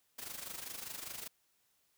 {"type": "noise with amplitude modulation", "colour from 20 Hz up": "white", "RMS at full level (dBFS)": -42, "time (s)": [0.18, 1.28], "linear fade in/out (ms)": 10, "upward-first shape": "sine", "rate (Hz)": 25, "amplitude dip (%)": 70, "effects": ["white hiss -75 dBFS RMS until 1.97 s"]}